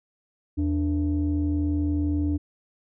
sine tone pair together, 81.77 / 293 Hz, E2 / D4, -13 / -4 cents, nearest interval octave + minor seventh, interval 2209 cents, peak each -23 dBFS, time 0.57-2.38 s, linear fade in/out 20 ms, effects tanh soft clip ceiling -17 dBFS

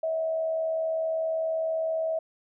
sine tone with frequency modulation, 645 Hz, E5, 38 cents flat, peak -25 dBFS, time 0.03-2.19 s, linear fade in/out 5 ms, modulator 75.3 Hz, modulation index 0.25, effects none

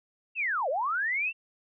sine linear two-way sweep, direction down then up, 2750 to 493.9 to 2750 Hz, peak -26 dBFS, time 0.35-1.33 s, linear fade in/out 50 ms, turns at 0.69 s, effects none

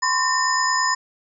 sine tone cluster, 1020 / 1089 / 1816 / 5080 / 6990 Hz, C6 / C#6 / A#6 / D#8 / A8, -44 / -31 / -46 / +35 / -12 cents, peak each -21 / -27 / -23 / -26 / -28 dBFS, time 0.02-0.95 s, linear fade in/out 10 ms, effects none

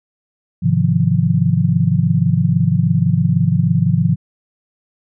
sine chord, F minor seventh, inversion first, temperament just, 104.77 / 130.96 / 157.15 / 174.61 Hz, Ab2 / C3 / Eb3 / F3, +16 / +2 / +18 / 0 cents, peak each -19 / -17 / -17 / -16 dBFS, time 0.62-4.16 s, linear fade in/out 20 ms, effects none

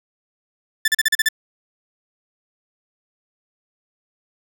sawtooth tone bursts, 1760 Hz, A6, in tune, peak -10 dBFS, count 7, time 0.85-1.288 s, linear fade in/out 5 ms, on 30 ms, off 38 ms, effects none

